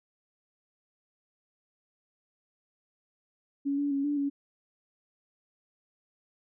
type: tone with pitch steps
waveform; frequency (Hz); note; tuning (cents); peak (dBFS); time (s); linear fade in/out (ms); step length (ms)
sine; 280.4 / 286.4 / 277.5 / 290.9 / 281.5; C#4 / D4 / C#4 / D4 / C#4; +20 / -43 / +2 / -16 / +27; -26; 3.65-4.3; 20; 130
effects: none